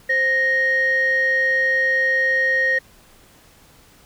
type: tone pair together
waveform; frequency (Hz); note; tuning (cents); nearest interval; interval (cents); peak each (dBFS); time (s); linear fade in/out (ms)
sine; 523.3 / 1864.8; C5 / A#6; 0 / 0; octave + minor seventh; 2200; -23 / -15; 0.09-2.79; 10
effects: tanh soft clip ceiling -11 dBFS + pink hiss -51 dBFS RMS until 4.05 s